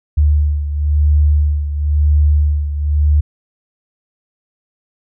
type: beating tone pair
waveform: sine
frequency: 74 / 74.98 Hz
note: D2 / D2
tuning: +14 / +36 cents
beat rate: 0.98 Hz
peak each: -11 / -17 dBFS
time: 0.17-3.21 s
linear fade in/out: 10 ms
effects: none